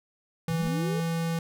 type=tone with pitch glide; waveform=square; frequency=164.81 to 165.76 Hz; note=E3 to E3; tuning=0 to +10 cents; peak=-27 dBFS; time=0.48-1.39 s; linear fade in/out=2 ms; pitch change=+10 cents; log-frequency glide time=0.65-0.86 s
type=linear sweep; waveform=sine; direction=up; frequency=111.8 to 457.8 Hz; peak=-32 dBFS; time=0.5-1 s; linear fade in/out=0 ms
type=noise with exponential growth; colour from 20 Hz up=brown; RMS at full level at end=-34 dBFS; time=0.55-0.68 s; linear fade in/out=5 ms; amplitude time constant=28 ms
effects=none